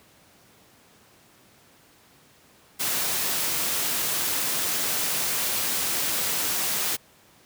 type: noise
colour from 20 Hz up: white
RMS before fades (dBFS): -26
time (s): 2.79-6.97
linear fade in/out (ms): 20
effects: pink hiss -56 dBFS RMS until 7.45 s + high-pass 100 Hz 12 dB/octave